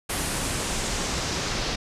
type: noise with low-pass filter sweep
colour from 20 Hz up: pink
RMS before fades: -28 dBFS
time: 0.09-1.76 s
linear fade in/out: 10 ms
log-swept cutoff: 11000 to 5100 Hz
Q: 1.7
effects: resampled to 32000 Hz